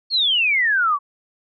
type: exponential sweep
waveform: sine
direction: down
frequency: 4400 to 1100 Hz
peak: -15 dBFS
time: 0.1-0.99 s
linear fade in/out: 50 ms
effects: none